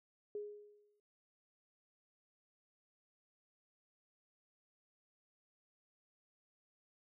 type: tone with exponential decay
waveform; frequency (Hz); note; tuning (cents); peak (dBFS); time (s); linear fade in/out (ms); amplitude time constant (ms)
sine; 415.3; G#4; 0; -38; 0.35-1; 2; 140
effects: none